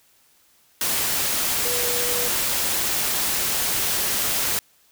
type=tone in noise; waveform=sine; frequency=486.7 Hz; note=B4; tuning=25 cents flat; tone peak=-29 dBFS; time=1.65-2.28 s; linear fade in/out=2 ms; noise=white; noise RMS=-23 dBFS; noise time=0.81-4.59 s; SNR=-9 dB; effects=white hiss -59 dBFS RMS until 4.91 s